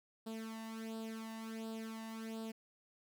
sawtooth tone with flanger, 223.1 Hz, A3, 24 cents sharp, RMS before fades -45 dBFS, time 0.26-2.52 s, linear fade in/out 10 ms, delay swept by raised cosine 0.23 to 1.08 ms, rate 1.4 Hz, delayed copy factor +0.75, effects none

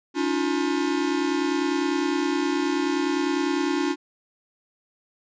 square tone cluster, 284.3 / 314 / 354.6 Hz, C#4 / D#4 / F4, +44 / +16 / +26 cents, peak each -26 / -29 / -27 dBFS, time 0.14-3.96 s, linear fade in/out 50 ms, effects resampled to 16000 Hz

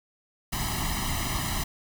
pink noise with comb filter, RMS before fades -29 dBFS, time 0.52-1.64 s, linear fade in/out 10 ms, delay 1 ms, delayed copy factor +1, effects none

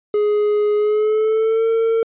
triangle tone with pitch glide, 417.8 to 453 Hz, G#4 to A#4, +10 to -50 cents, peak -12 dBFS, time 0.14-2.03 s, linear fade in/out 2 ms, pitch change +140 cents, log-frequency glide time 0.76-1.69 s, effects resampled to 8000 Hz

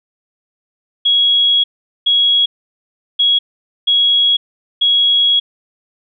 sine tone bursts at uneven times, 3323 Hz, G#7, in tune, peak -9 dBFS, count 5, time 1.05-1.64 / 2.06-2.46 / 3.19-3.39 / 3.87-4.37 / 4.81-5.4 s, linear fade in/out 10 ms, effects none

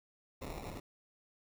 pink noise with sample-and-hold, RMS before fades -44 dBFS, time 0.41-0.8 s, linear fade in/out 10 ms, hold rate 1575 Hz, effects none

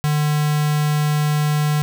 square tone with notch filter, 150 Hz, D3, 37 cents sharp, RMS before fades -18 dBFS, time 0.04-1.82 s, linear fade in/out 0 ms, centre 400 Hz, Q 1.5, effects none

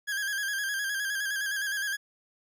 40% pulse tone with vibrato, 1626 Hz, G#6, 37 cents flat, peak -28 dBFS, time 0.07-1.97 s, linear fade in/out 20 ms, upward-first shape square, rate 9.7 Hz, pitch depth 47 cents each way, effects none

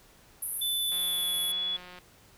white band-pass noise, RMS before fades -35 dBFS, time 0.42-1.52 s, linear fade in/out 5 ms, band 10000 to 12000 Hz, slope 96 dB/octave
sine tone with pitch glide, 3500 to 3396 Hz, A7 to G#7, -10 to +38 cents, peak -28 dBFS, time 0.61-1.77 s, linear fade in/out 10 ms, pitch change -52 cents, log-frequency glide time 0.78-1.45 s
click train, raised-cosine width 0.3 ms, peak -31 dBFS, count 193, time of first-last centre 0.92-1.987 s, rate 180 Hz
effects pink hiss -58 dBFS RMS until 2.37 s

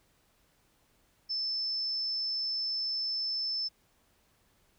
sine tone, 5274 Hz, E8, in tune, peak -30 dBFS, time 1.29-3.69 s, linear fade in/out 20 ms, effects pink hiss -69 dBFS RMS until 4.78 s

